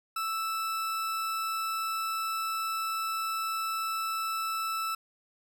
40% pulse tone, 1318.5 Hz, E6, in tune, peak -29 dBFS, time 0.16-4.95 s, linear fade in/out 5 ms, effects none

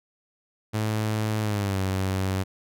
sawtooth tone with pitch glide, 108.1 to 95.2 Hz, A2 to F#2, -30 to +50 cents, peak -20 dBFS, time 0.73-2.44 s, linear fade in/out 20 ms, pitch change -220 cents, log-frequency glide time 1.41-1.8 s, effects none

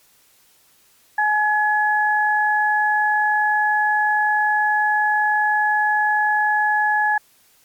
sine tone pair together, 845 / 1694.5 Hz, G#5 / G#6, +30 / +34 cents, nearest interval octave, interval 1204 cents, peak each -18 dBFS, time 1.18-7.18 s, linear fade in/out 5 ms, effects white hiss -56 dBFS RMS until 7.64 s + MP3 96 kbps

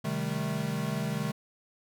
square chord, A half-diminished seventh, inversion first, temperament equal with one note detuned, 130.81 / 155.56 / 196 / 217.3 Hz, C3 / Eb3 / G3 / A3, 0 / 0 / 0 / -21 cents, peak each -37 / -34 / -37 / -36 dBFS, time 0.04-1.32 s, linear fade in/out 10 ms, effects none

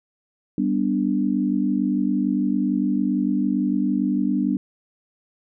sine chord, G major, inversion none, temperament equal, 196 / 246.9 / 293.7 Hz, G3 / B3 / D4, 0 / 0 / 0 cents, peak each -23 / -23 / -23 dBFS, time 0.58-4.57 s, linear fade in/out 2 ms, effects none

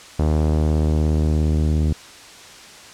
sawtooth tone with low-pass filter sweep, 77.1 Hz, D#2, 15 cents flat, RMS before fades -18 dBFS, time 0.19-1.93 s, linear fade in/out 5 ms, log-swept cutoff 770 to 290 Hz, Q 0.83, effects white hiss -41 dBFS RMS until 2.93 s + low-pass 7000 Hz 12 dB/octave

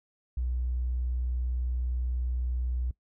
triangle tone, 61.74 Hz, B1, in tune, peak -23 dBFS, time 0.37-2.91 s, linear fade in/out 5 ms, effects noise-tail reverb RT60 0.1 s tail -22 dB re dry + tanh soft clip ceiling -25 dBFS

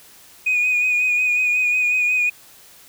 sine tone with vibrato, 2475 Hz, D#7, 10 cents flat, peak -14 dBFS, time 0.46-2.3 s, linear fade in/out 10 ms, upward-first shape sine, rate 5.5 Hz, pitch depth 29 cents each way, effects tanh soft clip ceiling -13 dBFS + white hiss -47 dBFS RMS until 2.88 s

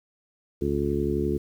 harmonic tone with a mistuned harmonic, 71.6 Hz, D2, 43 cents flat, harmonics 1 / 2 / 3 / 4 / 5 / 6, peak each -31 / -32 / -31 / -31 / -27 / -31 dBFS, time 0.61-1.38 s, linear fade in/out 10 ms, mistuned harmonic 1, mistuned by +19 cents, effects 9-bit

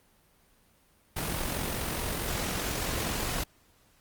pink noise with amplitude modulation, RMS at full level -30 dBFS, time 1.16-3.44 s, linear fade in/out 10 ms, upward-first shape sine, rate 44.6 Hz, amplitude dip 40%, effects pink hiss -64 dBFS RMS until 4 s + Opus 32 kbps

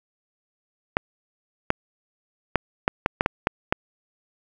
clicks, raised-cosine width 0.5 ms, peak -3 dBFS, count 9, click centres 0.969 / 1.704 / 2.557 / 2.879 / 3.061 / 3.209 / 3.261 / 3.471 / 3.725 s, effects 7-bit

